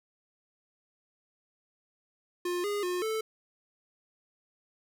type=tone with pitch steps; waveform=square; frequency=354.3 / 410.3 / 358.8 / 439.3 Hz; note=F4 / G#4 / F4 / A4; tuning=+25 / -21 / +47 / -3 cents; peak=-30 dBFS; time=2.45-3.21 s; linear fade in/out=5 ms; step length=190 ms; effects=none